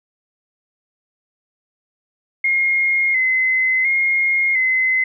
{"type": "tone with vibrato", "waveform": "sine", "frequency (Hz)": 2093, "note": "C7", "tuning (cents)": 0, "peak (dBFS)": -14, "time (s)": [2.44, 5.04], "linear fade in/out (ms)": 5, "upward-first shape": "square", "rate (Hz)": 0.71, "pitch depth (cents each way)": 39, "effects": []}